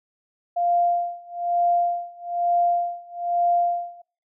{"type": "tone with tremolo", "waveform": "sine", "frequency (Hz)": 697, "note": "F5", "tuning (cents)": -4, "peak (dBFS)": -16, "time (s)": [0.56, 4.02], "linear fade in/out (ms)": 10, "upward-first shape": "sine", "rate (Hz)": 1.1, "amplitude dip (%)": 95, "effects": ["noise-tail reverb RT60 0.4 s tail -25 dB re dry"]}